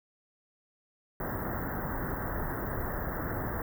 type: band-stop noise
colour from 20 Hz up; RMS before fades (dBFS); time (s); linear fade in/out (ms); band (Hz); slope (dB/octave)
pink; -34; 1.2-3.62; 2; 1900 to 14000; 96
effects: none